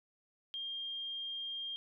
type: tone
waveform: sine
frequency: 3209 Hz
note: G7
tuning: 40 cents sharp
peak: -38 dBFS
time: 0.54-1.76 s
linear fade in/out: 0 ms
effects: none